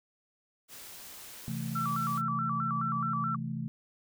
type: noise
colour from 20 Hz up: white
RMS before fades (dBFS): -47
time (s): 0.68-2.22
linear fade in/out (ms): 50
type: chord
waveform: sine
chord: A minor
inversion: first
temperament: just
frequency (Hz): 132 / 165 / 220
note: C3 / E3 / A3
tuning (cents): +16 / +2 / 0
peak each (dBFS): -37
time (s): 1.48-3.68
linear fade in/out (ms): 0
type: tone with vibrato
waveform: sine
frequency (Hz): 1245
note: D#6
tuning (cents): +1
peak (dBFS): -30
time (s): 1.75-3.36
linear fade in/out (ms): 10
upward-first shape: square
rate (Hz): 4.7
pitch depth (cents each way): 130
effects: none